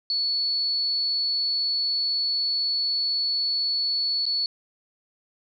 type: tone with dropouts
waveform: sine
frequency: 4422 Hz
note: C#8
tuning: 5 cents flat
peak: -22 dBFS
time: 0.1-4.46 s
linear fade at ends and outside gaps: 1 ms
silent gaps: 4.255-4.264 s
effects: none